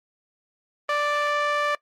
sawtooth tone with band-pass filter, 587.3 Hz, D5, in tune, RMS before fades -24 dBFS, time 0.89-1.75 s, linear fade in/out 2 ms, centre 1400 Hz, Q 1.3, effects noise-tail reverb RT60 0.1 s tail -21 dB re dry + Opus 24 kbps

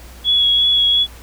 sine tone with vibrato, 3359 Hz, G#7, 19 cents sharp, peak -11 dBFS, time 0.24-1.07 s, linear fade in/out 50 ms, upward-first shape sine, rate 2.8 Hz, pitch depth 15 cents each way, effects added 60 Hz sine -37 dBFS peak until 1.22 s + pink hiss -42 dBFS RMS until 1.22 s

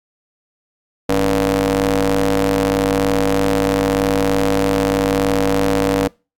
sawtooth ring-modulated tone, 100.9 Hz, G#2, 49 cents flat, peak -7 dBFS, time 1.09-6.08 s, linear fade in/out 5 ms, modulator 382 Hz, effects noise-tail reverb RT60 0.3 s tail -26 dB re dry + AAC 64 kbps

